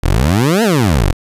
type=exponential two-way sweep; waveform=20% pulse; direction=up then down; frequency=36.71 to 240 to 36.71 Hz; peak=-5 dBFS; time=0.03-1.13 s; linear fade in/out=10 ms; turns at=0.63 s; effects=resampled to 32000 Hz